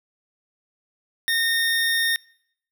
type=tone; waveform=25% pulse; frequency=1837 Hz; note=A#6; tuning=26 cents flat; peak=-16 dBFS; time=1.28-2.16 s; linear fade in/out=0 ms; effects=noise-tail reverb RT60 0.7 s tail -26 dB re dry